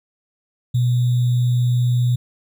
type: tone with sample-and-hold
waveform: sine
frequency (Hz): 122.6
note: B2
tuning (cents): -12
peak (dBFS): -14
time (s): 0.74-2.16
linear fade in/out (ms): 10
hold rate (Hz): 3675
effects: none